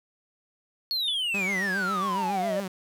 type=exponential sweep; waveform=triangle; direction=down; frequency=4400 to 577 Hz; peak=-24 dBFS; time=0.91-2.6 s; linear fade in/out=0 ms
type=tone with exponential decay; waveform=sine; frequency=3016 Hz; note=F#7; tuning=32 cents sharp; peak=-24 dBFS; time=1.08-1.18 s; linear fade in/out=2 ms; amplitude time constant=21 ms
type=tone with vibrato; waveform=sawtooth; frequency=192.2 Hz; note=G3; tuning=34 cents flat; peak=-27 dBFS; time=1.34-2.68 s; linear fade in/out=5 ms; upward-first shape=sine; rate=7.3 Hz; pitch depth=88 cents each way
effects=none